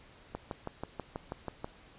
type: click train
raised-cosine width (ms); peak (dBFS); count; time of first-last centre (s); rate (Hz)
1; -22; 9; 0.35-1.644; 6.18
effects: pink hiss -57 dBFS RMS until 1.98 s + resampled to 8000 Hz